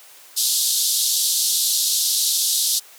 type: band-pass noise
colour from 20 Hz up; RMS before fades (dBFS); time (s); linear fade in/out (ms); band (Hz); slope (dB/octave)
pink; -20; 0.36-2.8; 20; 3600 to 14000; 48
effects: white hiss -46 dBFS RMS until 2.98 s + high-pass 400 Hz 12 dB/octave